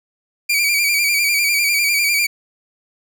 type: tone with vibrato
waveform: sawtooth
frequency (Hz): 2331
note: D7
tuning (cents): -14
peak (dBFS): -11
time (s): 0.49-2.27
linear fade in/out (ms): 10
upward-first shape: square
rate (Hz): 10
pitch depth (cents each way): 45
effects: none